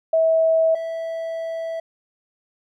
sine / triangle tone pair in turn, 648 / 656.3 Hz, E5 / E5, -30 / -8 cents, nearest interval unison, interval 22 cents, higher second, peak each -14 / -23 dBFS, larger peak first, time 0.13-0.75 / 0.75-1.8 s, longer second, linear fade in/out 5 ms, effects none

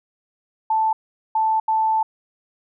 sine tone bursts at uneven times, 880 Hz, A5, in tune, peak -16 dBFS, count 3, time 0.7-0.93 / 1.35-1.6 / 1.68-2.03 s, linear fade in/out 5 ms, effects none

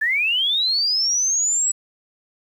sine linear sweep, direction up, 1703 to 7860 Hz, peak -17 dBFS, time 0.01-1.72 s, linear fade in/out 10 ms, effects 8-bit

